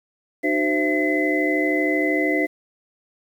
sine tone cluster, 303.9 / 376.8 / 520 / 669 / 2030 Hz, D#4 / F#4 / C5 / E5 / B6, -41 / +32 / -11 / +25 / +47 cents, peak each -22 / -26 / -27 / -27 / -23 dBFS, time 0.43-2.47 s, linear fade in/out 20 ms, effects 8-bit

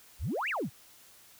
sine exponential two-way sweep, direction up then down, 49.17 to 2934 to 97 Hz, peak -29 dBFS, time 0.19-0.7 s, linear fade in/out 50 ms, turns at 0.49 s, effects tanh soft clip ceiling -25 dBFS + white hiss -57 dBFS RMS until 1.39 s

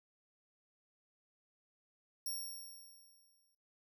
10% pulse tone with exponential decay, 5560 Hz, F8, 9 cents flat, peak -31 dBFS, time 2.26-3.55 s, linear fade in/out 5 ms, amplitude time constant 280 ms, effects noise-tail reverb RT60 0.4 s tail -23 dB re dry

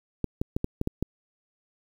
clicks, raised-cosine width 3 ms, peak -13 dBFS, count 7, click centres 0.243 / 0.415 / 0.565 / 0.644 / 0.814 / 0.874 / 1.026 s, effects 8-bit

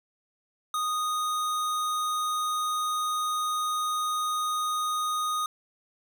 square tone, 1240 Hz, D#6, 6 cents flat, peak -27 dBFS, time 0.74-5.46 s, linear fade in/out 2 ms, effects none

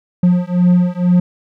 triangle beating tone pair, 177.3 / 179.4 Hz, F3 / F3, +26 / +47 cents, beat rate 2.1 Hz, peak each -11 dBFS, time 0.23-1.2 s, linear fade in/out 5 ms, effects none

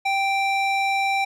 square tone with band-pass filter, 784 Hz, G5, in tune, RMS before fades -22 dBFS, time 0.05-1.25 s, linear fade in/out 10 ms, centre 1900 Hz, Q 1.2, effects none

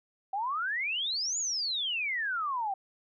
sine exponential two-way sweep, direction up then down, 753 to 7040 to 753 Hz, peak -29 dBFS, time 0.33-2.74 s, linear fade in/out 5 ms, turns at 1.38 s, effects none

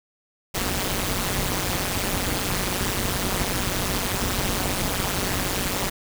pink noise with amplitude modulation, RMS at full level -21 dBFS, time 0.54-5.9 s, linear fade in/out 10 ms, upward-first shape sine, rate 189 Hz, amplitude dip 100%, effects none

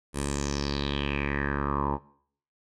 10% pulse tone with low-pass filter sweep, 70.8 Hz, C#2, 37 cents sharp, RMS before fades -29 dBFS, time 0.13-1.99 s, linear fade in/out 50 ms, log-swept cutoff 10000 to 840 Hz, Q 5.4, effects noise-tail reverb RT60 0.6 s tail -20 dB re dry

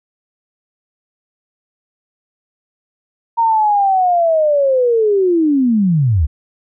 sine linear sweep, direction down, 932.3 to 65.41 Hz, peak -10 dBFS, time 3.37-6.27 s, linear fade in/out 20 ms, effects none

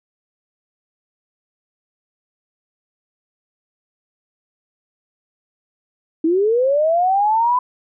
sine linear sweep, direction up, 311.1 to 1010 Hz, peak -13 dBFS, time 6.24-7.59 s, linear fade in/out 5 ms, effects none

